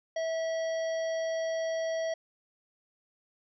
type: harmonic tone with a mistuned harmonic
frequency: 651 Hz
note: E5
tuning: 22 cents flat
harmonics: 1 / 3 / 5 / 7 / 9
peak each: -29 / -42 / -48 / -52 / -49 dBFS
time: 0.16-2.14 s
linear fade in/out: 5 ms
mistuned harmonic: 9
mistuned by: -62 cents
effects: none